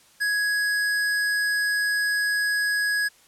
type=tone; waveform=square; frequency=1667 Hz; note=G#6; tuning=6 cents sharp; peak=-22 dBFS; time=0.2-3.09 s; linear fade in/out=20 ms; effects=white hiss -56 dBFS RMS until 3.27 s + low-pass 11000 Hz 12 dB/octave